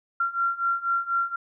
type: beating tone pair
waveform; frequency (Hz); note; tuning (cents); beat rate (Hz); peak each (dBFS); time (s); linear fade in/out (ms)
sine; 1372 / 1376.1; F6 / F6; -31 / -26; 4.1; -27 / -25; 0.2-1.36; 5
effects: none